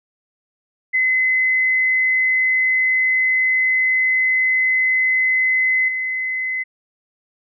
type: tone with level steps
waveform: sine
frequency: 2038 Hz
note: C7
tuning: 46 cents flat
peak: -14 / -20 dBFS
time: 0.93-6.64 s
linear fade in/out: 20 ms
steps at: 5.88 s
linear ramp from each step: 5 ms
effects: none